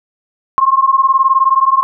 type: beating tone pair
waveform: sine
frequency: 1060 / 1079 Hz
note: C6 / C#6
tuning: +22 / -47 cents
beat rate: 19 Hz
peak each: -11 dBFS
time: 0.58-1.83 s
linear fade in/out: 0 ms
effects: none